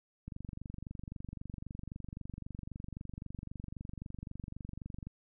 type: click train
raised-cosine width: 5 ms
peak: -30 dBFS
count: 115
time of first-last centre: 0.28-5.07 s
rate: 23.8 Hz
effects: none